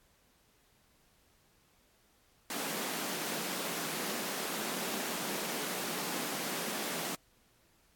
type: high-pass noise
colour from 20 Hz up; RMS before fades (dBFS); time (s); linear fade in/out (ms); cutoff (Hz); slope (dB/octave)
pink; -37; 2.5-7.15; 2; 170; 48
effects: pink hiss -68 dBFS RMS until 7.95 s + AAC 64 kbps

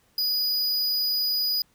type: tone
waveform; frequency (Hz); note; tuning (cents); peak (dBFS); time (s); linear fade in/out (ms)
square; 4935; D#8; -15; -23; 0.18-1.62; 2
effects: pink hiss -64 dBFS RMS until 1.74 s

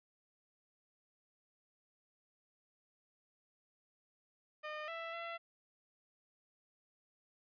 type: tone with pitch steps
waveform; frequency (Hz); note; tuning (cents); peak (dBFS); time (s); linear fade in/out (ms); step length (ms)
15% pulse; 609 / 663 / 674; D#5 / E5 / E5; -37 / +10 / +38; -35; 4.63-5.38; 20; 250
effects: resampled to 11025 Hz

